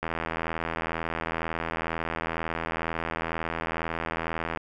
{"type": "click train", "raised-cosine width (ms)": 0.5, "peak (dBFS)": -14, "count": 374, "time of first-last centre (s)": [0.03, 4.573], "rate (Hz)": 82.1, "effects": []}